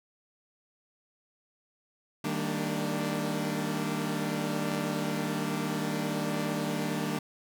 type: chord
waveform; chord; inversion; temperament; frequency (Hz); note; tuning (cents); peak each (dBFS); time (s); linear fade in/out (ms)
sawtooth; Eb major seventh; none; equal with one note detuned; 155.56 / 196 / 228.7 / 293.7; Eb3 / G3 / Bb3 / D4; 0 / 0 / -33 / 0; -31; 2.24-7.19; 5
effects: none